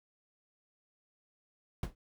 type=noise with exponential decay; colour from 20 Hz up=brown; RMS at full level=-29 dBFS; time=1.83-1.95 s; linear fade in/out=2 ms; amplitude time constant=25 ms; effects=none